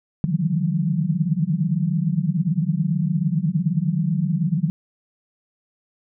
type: tone cluster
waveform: sine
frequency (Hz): 143.4 / 153.6 / 162.9 / 180.4 / 198.8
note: D3 / D#3 / E3 / F#3 / G3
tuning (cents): -41 / -22 / -20 / -44 / +25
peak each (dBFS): -28 / -24 / -24 / -23 / -29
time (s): 0.24-4.7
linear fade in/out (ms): 0
effects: none